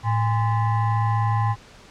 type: tone with frequency modulation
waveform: sine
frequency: 110 Hz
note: A2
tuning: in tune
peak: -18 dBFS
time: 0.03-1.56 s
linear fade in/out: 50 ms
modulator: 923 Hz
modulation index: 0.8
effects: pink hiss -47 dBFS RMS until 1.9 s + low-pass 6000 Hz 12 dB/octave